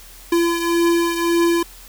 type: beating tone pair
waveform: square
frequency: 339.3 / 341.1 Hz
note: F4 / F4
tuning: -50 / -41 cents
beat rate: 1.8 Hz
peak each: -17 / -23 dBFS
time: 0.32-1.63 s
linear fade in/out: 5 ms
effects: added 41 Hz sine -43 dBFS peak until 1.88 s + white hiss -43 dBFS RMS until 1.88 s